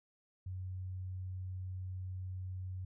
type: tone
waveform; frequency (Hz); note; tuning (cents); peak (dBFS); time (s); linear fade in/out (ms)
sine; 92.7; F#2; +4; -39; 0.46-2.85; 5
effects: none